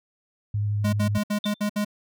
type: tone with vibrato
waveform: sine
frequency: 103.83 Hz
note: G#2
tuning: in tune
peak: -22 dBFS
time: 0.54-1.18 s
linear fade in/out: 5 ms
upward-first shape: sine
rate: 12 Hz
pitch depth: 14 cents each way
type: tone bursts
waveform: square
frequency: 207.7 Hz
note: G#3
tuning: in tune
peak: -23 dBFS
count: 7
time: 0.84-1.848 s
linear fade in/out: 10 ms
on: 90 ms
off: 63 ms
type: tone with exponential decay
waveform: sine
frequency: 3563 Hz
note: A7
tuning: 21 cents sharp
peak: -27 dBFS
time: 1.44-1.62 s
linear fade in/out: 1 ms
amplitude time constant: 37 ms
effects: none